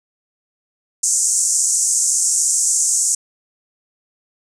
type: band-pass noise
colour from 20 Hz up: white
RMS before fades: -17 dBFS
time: 1.03-3.15 s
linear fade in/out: 5 ms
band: 6300 to 8600 Hz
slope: 48 dB/octave
effects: none

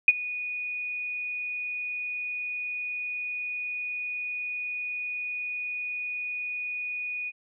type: tone with ADSR envelope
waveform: sine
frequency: 2468 Hz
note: D#7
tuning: 15 cents flat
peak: -10 dBFS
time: 0.08-7.32 s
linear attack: 3 ms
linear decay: 33 ms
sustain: -20 dB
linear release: 40 ms
effects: none

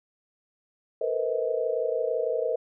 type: tone cluster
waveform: sine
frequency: 454.1 / 480.2 / 512 / 637 Hz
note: A#4 / B4 / C5 / D#5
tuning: -45 / -49 / -38 / +41 cents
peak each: -30 dBFS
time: 1.01-2.56 s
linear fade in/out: 5 ms
effects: none

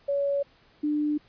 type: tone pair in turn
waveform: sine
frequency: 563 / 298.2 Hz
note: C#5 / D4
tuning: +27 / +27 cents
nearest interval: major seventh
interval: 1100 cents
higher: first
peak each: -23 dBFS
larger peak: neither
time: 0.08-0.43 / 0.83-1.18 s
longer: neither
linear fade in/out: 10 ms
effects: pink hiss -60 dBFS RMS until 1.28 s + resampled to 11025 Hz

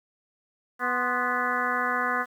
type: harmonic tone with a mistuned harmonic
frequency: 246.9 Hz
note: B3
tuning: in tune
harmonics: 1 / 2 / 3 / 4 / 5 / 6 / 7 / 8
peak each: -36 / -35 / -33 / -31 / -30 / -30 / -31 / -36 dBFS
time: 0.79-2.26 s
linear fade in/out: 50 ms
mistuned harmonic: 4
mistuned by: +98 cents
effects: 9-bit

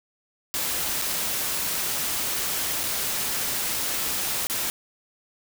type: noise with dropouts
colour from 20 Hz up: white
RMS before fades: -27 dBFS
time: 0.54-4.7 s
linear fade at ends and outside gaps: 0 ms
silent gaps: 1.016-1.021 / 2.833-2.837 / 4.47-4.498 s
effects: none

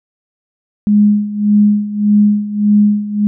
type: tone with tremolo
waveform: sine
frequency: 207.7 Hz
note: G#3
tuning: in tune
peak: -5 dBFS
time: 0.87-3.27 s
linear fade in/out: 0 ms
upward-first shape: sine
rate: 1.7 Hz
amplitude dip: 80%
effects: none

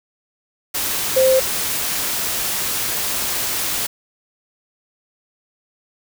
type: tone in noise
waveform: sine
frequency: 523.3 Hz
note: C5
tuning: in tune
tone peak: -11 dBFS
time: 1.16-1.4 s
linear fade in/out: 10 ms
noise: white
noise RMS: -22 dBFS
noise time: 0.74-3.87 s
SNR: +8 dB
effects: none

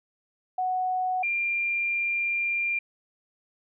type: tone pair in turn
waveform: sine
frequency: 740 / 2388 Hz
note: F#5 / D7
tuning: 0 / +28 cents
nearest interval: octave + minor sixth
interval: 2028 cents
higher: second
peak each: -24 dBFS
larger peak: neither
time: 0.58-1.23 / 1.23-2.79 s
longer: second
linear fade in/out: 5 ms
effects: none

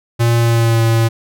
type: tone with pitch glide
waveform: square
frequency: 117.2 to 114.13 Hz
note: A#2 to A#2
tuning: +10 to -36 cents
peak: -11 dBFS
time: 0.19-1.09 s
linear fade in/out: 20 ms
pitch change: -46 cents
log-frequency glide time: 0.37-0.81 s
effects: none

